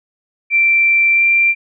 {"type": "tone with pitch glide", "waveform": "sine", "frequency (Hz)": [2349, 2364], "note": ["D7", "D7"], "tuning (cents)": [0, 11], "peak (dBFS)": -9, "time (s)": [0.5, 1.55], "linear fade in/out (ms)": 50, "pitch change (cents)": 11, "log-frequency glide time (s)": [1.12, 1.24], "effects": []}